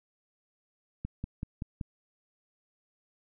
click train, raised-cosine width 5 ms, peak -22 dBFS, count 5, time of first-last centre 1.05-1.812 s, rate 5.25 Hz, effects none

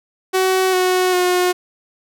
sawtooth tone with pitch steps, 375.6 / 367.6 / 360.7 Hz, F#4 / F#4 / F#4, +26 / -11 / -44 cents, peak -10 dBFS, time 0.33-1.53 s, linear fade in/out 20 ms, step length 400 ms, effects none

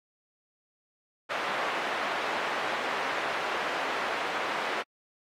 pink band-pass noise, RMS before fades -32 dBFS, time 1.29-4.83 s, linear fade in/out 20 ms, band 660 to 2100 Hz, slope 12 dB/octave, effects AAC 48 kbps

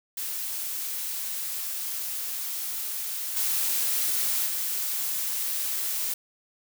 blue noise with level steps, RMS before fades -32 / -26 / -29 dBFS, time 0.17-6.14 s, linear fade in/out 5 ms, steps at 3.36 / 4.46 s, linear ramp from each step 10 ms, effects none

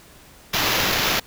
white noise with sample-and-hold, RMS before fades -21 dBFS, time 0.53-1.2 s, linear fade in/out 10 ms, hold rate 8820 Hz, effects pink hiss -48 dBFS RMS until 1.26 s

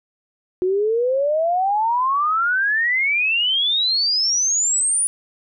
sine exponential sweep, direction up, 359.2 to 9820 Hz, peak -16 dBFS, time 0.62-5.07 s, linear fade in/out 0 ms, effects none

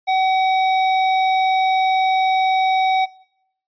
square tone, 757 Hz, F#5, 39 cents sharp, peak -16 dBFS, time 0.07-3.06 s, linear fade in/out 20 ms, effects noise-tail reverb RT60 0.7 s tail -20 dB re dry + resampled to 11025 Hz

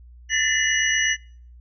sine tone cluster, 1753 / 1821 / 2029 / 2903 / 5930 Hz, A6 / A#6 / B6 / F#7 / F#8, -7 / -41 / +46 / -34 / +3 cents, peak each -25 dBFS, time 0.29-1.17 s, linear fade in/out 50 ms, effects noise-tail reverb RT60 0.5 s tail -25 dB re dry + added 60 Hz sine -43 dBFS peak until 1.6 s

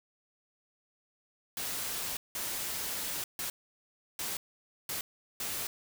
white noise bursts at uneven times, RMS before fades -36 dBFS, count 6, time 1.57-2.17 / 2.35-3.24 / 3.39-3.5 / 4.19-4.37 / 4.89-5.01 / 5.4-5.67 s, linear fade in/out 2 ms, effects none

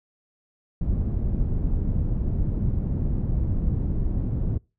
pink low-pass noise, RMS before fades -24 dBFS, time 0.81-4.58 s, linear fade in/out 5 ms, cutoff 180 Hz, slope 12 dB/octave, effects noise-tail reverb RT60 0.3 s tail -25 dB re dry

